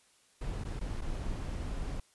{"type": "noise with dropouts", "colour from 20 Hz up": "brown", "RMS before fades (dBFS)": -36, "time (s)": [0.41, 2], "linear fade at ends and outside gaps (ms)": 5, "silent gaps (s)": [[0.639, 0.649], [0.795, 0.81], [1.01, 1.018]], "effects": ["white hiss -66 dBFS RMS until 2.14 s", "resampled to 24000 Hz"]}